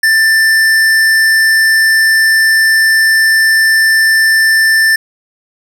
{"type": "tone with hard clipping", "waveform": "sine", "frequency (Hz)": 1776, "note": "A6", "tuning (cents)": 16, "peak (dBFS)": -8, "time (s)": [0.03, 4.96], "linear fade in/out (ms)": 5, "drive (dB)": 13, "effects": []}